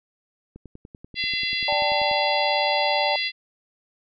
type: click train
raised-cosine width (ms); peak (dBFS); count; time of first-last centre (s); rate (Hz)
3; -28; 17; 0.56-2.113; 10.3
type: harmonic tone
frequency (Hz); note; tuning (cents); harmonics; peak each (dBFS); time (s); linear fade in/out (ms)
680; F5; -46; 3 / 4 / 5 / 6 / 7; -28 / -29 / -30 / -31 / -31; 1.15-3.32; 50
type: chord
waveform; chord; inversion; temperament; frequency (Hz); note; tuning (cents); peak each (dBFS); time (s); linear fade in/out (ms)
sine; D suspended fourth; none; just; 587.3 / 783.1 / 881; D5 / G5 / A5; 0 / -2 / +2; -25 / -26 / -26; 1.68-3.16; 2
effects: none